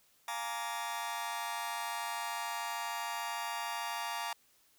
sawtooth chord, Bb dominant seventh, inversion second, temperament just, 699.2 / 839.1 / 932.3 / 1165.4 Hz, F5 / Ab5 / Bb5 / D6, +2 / +18 / 0 / -14 cents, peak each -40 / -39 / -35 / -39 dBFS, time 0.28-4.33 s, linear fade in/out 2 ms, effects white hiss -68 dBFS RMS until 4.78 s

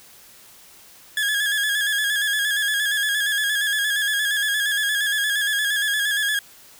30% pulse tone with vibrato, 1676 Hz, G#6, 15 cents sharp, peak -17 dBFS, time 1.17-6.39 s, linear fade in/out 2 ms, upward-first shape square, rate 8.6 Hz, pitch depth 44 cents each way, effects white hiss -48 dBFS RMS until 6.79 s

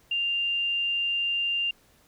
sine tone, 2792 Hz, F7, 1 cent flat, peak -24 dBFS, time 0.11-1.71 s, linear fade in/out 5 ms, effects pink hiss -61 dBFS RMS until 2.07 s

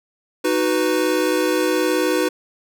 square chord, B major, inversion first, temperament equal, 311.1 / 370 / 493.9 Hz, D#4 / F#4 / B4, 0 / 0 / 0 cents, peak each -22 dBFS, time 0.44-2.29 s, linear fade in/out 10 ms, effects none

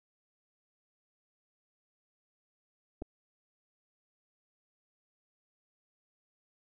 clicks, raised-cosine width 2 ms, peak -30 / -26 dBFS, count 2, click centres 3.019 / 3.022 s, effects none

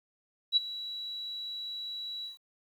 sine tone with ADSR envelope, 3915 Hz, B7, 16 cents flat, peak -19 dBFS, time 0.52-2.38 s, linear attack 46 ms, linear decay 19 ms, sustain -17 dB, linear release 140 ms, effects 10-bit

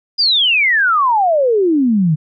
sine exponential sweep, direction down, 4984 to 146.83 Hz, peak -10 dBFS, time 0.18-2.16 s, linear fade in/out 20 ms, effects none

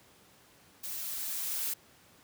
blue noise with level ramp, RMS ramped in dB -39 to -33 dBFS, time 0.83-1.74 s, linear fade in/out 10 ms, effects pink hiss -60 dBFS RMS until 2.23 s + high-pass 100 Hz 12 dB/octave

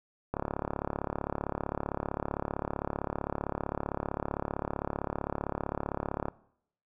click train, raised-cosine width 1 ms, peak -17 dBFS, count 212, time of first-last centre 0.34-6.284 s, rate 35.5 Hz, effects noise-tail reverb RT60 0.7 s tail -20 dB re dry

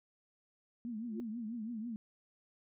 sine tone with vibrato, 226.9 Hz, A#3, 47 cents flat, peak -38 dBFS, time 0.85-1.96 s, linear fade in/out 0 ms, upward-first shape triangle, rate 6.1 Hz, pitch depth 150 cents each way
sine tone with exponential growth, 349.2 Hz, F4, in tune, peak -37 dBFS, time 1.05-1.2 s, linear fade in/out 0 ms, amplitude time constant 32 ms
effects none

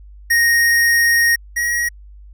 square tone pair in turn, 1864.7 / 1899.5 Hz, A#6 / A#6, 0 / +32 cents, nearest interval unison, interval 32 cents, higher second, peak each -12 / -17 dBFS, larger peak first, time 0.3-1.36 / 1.56-1.89 s, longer first, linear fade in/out 10 ms, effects added 50 Hz sine -37 dBFS peak until 2.33 s

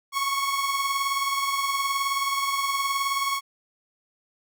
sawtooth beating tone pair, 1100 / 1119 Hz, C#6 / C#6, -14 / +16 cents, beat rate 19 Hz, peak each -21 / -27 dBFS, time 0.12-3.41 s, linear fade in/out 50 ms, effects none

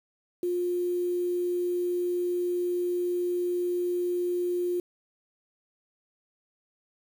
sine tone with quantisation, 354.7 Hz, F4, 27 cents sharp, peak -25 dBFS, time 0.43-4.8 s, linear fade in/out 2 ms, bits 8, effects none

